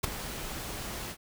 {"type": "noise with ADSR envelope", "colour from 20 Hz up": "pink", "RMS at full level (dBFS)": -26, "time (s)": [0.03, 1.17], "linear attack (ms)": 12, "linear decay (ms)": 12, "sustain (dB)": -12, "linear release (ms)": 70, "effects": []}